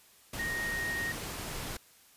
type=tone in noise; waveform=sine; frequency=1864.7 Hz; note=A#6; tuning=in tune; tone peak=-32 dBFS; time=0.39-1.12 s; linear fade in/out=5 ms; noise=pink; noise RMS=-39 dBFS; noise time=0.33-1.77 s; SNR=+4 dB; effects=white hiss -60 dBFS RMS until 2.16 s + resampled to 32000 Hz